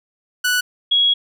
sawtooth / sine tone pair in turn, 1480 / 3322 Hz, F#6 / G#7, 0 / 0 cents, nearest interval octave + major second, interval 1400 cents, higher second, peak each -12 dBFS, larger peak neither, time 0.44-0.61 / 0.91-1.14 s, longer second, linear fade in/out 10 ms, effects none

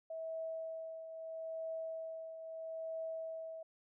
sine tone with tremolo, 648 Hz, E5, 30 cents flat, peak -38 dBFS, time 0.1-3.63 s, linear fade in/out 5 ms, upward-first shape triangle, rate 0.77 Hz, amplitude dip 60%, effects none

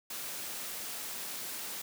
white high-pass noise, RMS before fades -40 dBFS, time 0.1-1.82 s, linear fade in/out 5 ms, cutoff 150 Hz, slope 12 dB/octave, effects none

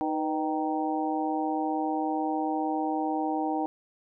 harmonic tone with a mistuned harmonic, 155.56 Hz, D#3, in tune, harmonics 2 / 3 / 4 / 5 / 6, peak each -29 / -37 / -38 / -30 / -36 dBFS, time 0.01-3.66 s, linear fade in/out 0 ms, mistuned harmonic 3, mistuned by +92 cents, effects none

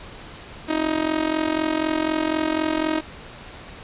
sawtooth tone with amplitude modulation, 313.9 Hz, D#4, 15 cents sharp, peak -13 dBFS, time 0.68-3.01 s, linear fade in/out 20 ms, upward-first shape sine, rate 44 Hz, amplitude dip 80%, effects pink hiss -40 dBFS RMS until 3.83 s + resampled to 8000 Hz

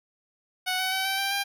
10% pulse tone with pitch steps, 740 / 751.2 / 762.6 / 774.1 / 785.8 / 797.7 Hz, F#5 / F#5 / G5 / G5 / G5 / G5, 0 / +26 / -48 / -22 / +4 / +30 cents, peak -17 dBFS, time 0.66-1.44 s, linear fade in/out 20 ms, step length 130 ms, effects none

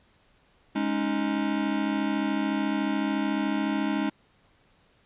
square chord, Ab suspended fourth, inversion none, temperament equal, 207.7 / 277.2 / 311.1 Hz, Ab3 / Db4 / Eb4, 0 / 0 / 0 cents, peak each -30 dBFS, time 0.75-4.1 s, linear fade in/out 10 ms, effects pink hiss -63 dBFS RMS until 5.05 s + resampled to 8000 Hz

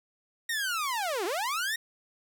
sawtooth linear two-way sweep, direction down then up, 1889 to 329.6 to 1889 Hz, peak -25 dBFS, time 0.49-1.76 s, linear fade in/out 5 ms, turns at 1.25 s, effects none

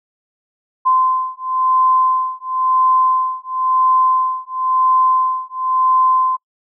sine beating tone pair, 1033 / 1033.97 Hz, C6 / C6, -22 / -21 cents, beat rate 0.97 Hz, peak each -16 dBFS, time 0.85-6.37 s, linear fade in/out 20 ms, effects noise-tail reverb RT60 0.1 s tail -24 dB re dry

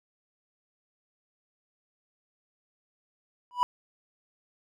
triangle tone with exponential growth, 983 Hz, B5, 8 cents flat, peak -15 dBFS, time 3.51-3.63 s, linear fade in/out 0 ms, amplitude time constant 26 ms, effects none

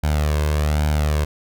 sawtooth tone with flanger, 75.2 Hz, D2, 42 cents sharp, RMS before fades -19 dBFS, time 0.03-1.25 s, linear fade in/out 10 ms, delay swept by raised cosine 1.3 to 1.92 ms, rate 1.2 Hz, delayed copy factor +0.6, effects none

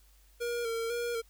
square tone with vibrato, 466.2 Hz, A#4, in tune, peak -32 dBFS, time 0.4-1.22 s, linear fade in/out 20 ms, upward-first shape square, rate 2 Hz, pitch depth 34 cents each way, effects added 50 Hz sine -59 dBFS peak until 1.29 s + white hiss -66 dBFS RMS until 1.29 s

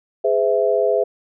sine chord, Ab augmented, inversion none, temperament equal with one note detuned, 415.3 / 509.8 / 659.3 Hz, Ab4 / C5 / E5, 0 / -45 / 0 cents, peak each -19 dBFS, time 0.24-1.04 s, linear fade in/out 10 ms, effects none

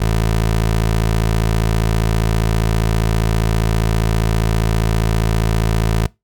20% pulse tone, 55 Hz, A1, in tune, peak -9 dBFS, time 0-6.07 s, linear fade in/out 10 ms, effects noise-tail reverb RT60 0.2 s tail -22 dB re dry

